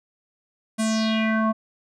square tone with low-pass filter sweep, 220.3 Hz, A3, 2 cents sharp, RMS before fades -22 dBFS, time 0.78-1.53 s, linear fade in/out 20 ms, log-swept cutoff 9900 to 930 Hz, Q 3.8, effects none

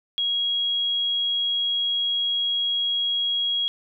sine tone pair in turn, 3300 / 3300 Hz, G#7 / G#7, -12 / -12 cents, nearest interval unison, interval 0 cents, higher neither, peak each -21 dBFS, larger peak neither, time 0.18-2.24 / 2.24-3.68 s, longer first, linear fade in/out 0 ms, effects none

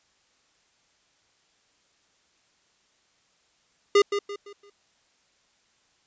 square tone with echo, 405.7 Hz, G#4, 41 cents flat, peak -15 dBFS, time 3.95-4.02 s, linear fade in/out 5 ms, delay 170 ms, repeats 4, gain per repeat -9 dB, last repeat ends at 4.7 s, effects white hiss -66 dBFS RMS until 6.06 s + resampled to 16000 Hz

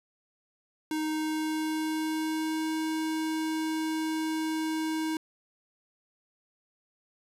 square tone with pitch glide, 311.1 to 316.4 Hz, D#4 to D#4, 0 to +29 cents, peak -29 dBFS, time 0.91-5.17 s, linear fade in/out 2 ms, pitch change +29 cents, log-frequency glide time 1.07-2.74 s, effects resampled to 32000 Hz

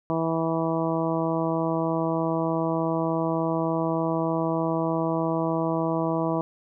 harmonic tone, 163.3 Hz, E3, 16 cents flat, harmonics 1 / 2 / 3 / 4 / 5 / 6 / 7, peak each -29 / -27 / -31 / -29 / -36 / -32 / -36 dBFS, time 0.1-6.41 s, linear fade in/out 0 ms, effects none

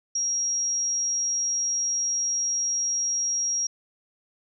sine tone, 5640 Hz, F8, 16 cents sharp, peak -23 dBFS, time 0.15-3.67 s, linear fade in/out 5 ms, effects none

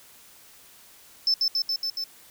triangle tone with echo, 5274 Hz, E8, in tune, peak -16 dBFS, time 1.27-1.34 s, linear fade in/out 2 ms, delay 140 ms, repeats 5, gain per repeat -2 dB, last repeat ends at 2.04 s, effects tanh soft clip ceiling -16 dBFS + white hiss -52 dBFS RMS until 2.3 s

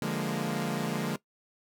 sawtooth chord, Bb dominant seventh, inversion first, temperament equal, 146.83 / 174.61 / 207.7 / 233.1 Hz, D3 / F3 / Ab3 / Bb3, 0 / 0 / 0 / 0 cents, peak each -31 dBFS, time 0.02-1.16 s, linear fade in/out 2 ms, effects noise-tail reverb RT60 0.1 s tail -18 dB re dry

